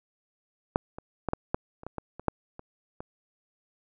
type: clicks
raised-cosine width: 1 ms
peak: -8 / -25 / -14 / -12 / -11 / -30 / -22 / -19 / -26 / -9 / -27 / -24 dBFS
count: 12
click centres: 0.759 / 0.985 / 1.287 / 1.334 / 1.545 / 1.834 / 1.866 / 1.983 / 2.196 / 2.283 / 2.594 / 3.005 s
effects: none